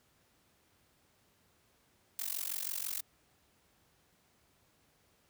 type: noise with amplitude modulation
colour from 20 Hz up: blue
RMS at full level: -34 dBFS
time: 2.19-3.01 s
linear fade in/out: 0 ms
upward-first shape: sine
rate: 46.1 Hz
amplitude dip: 95%
effects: pink hiss -70 dBFS RMS until 5.29 s + high-pass 60 Hz 12 dB/octave